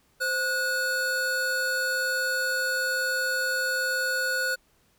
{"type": "tone pair together", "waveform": "square", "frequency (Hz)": [520.7, 1461], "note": ["C5", "F#6"], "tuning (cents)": [-8, -22], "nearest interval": "octave + tritone", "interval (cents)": 1786, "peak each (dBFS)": [-33, -26], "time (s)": [0.2, 4.56], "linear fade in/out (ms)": 20, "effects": ["pink hiss -65 dBFS RMS until 4.98 s"]}